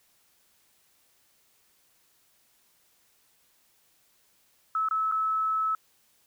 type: tone with dropouts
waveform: sine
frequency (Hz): 1300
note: E6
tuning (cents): -24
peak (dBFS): -24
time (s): 4.75-5.75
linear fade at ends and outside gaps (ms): 2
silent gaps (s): 4.887-4.91 / 5.115-5.121
effects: white hiss -66 dBFS RMS until 6.26 s